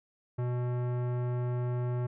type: tone with tanh clipping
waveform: sine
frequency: 123 Hz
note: B2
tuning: 7 cents flat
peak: -31 dBFS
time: 0.38-2.07 s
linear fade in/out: 10 ms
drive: 18 dB
effects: none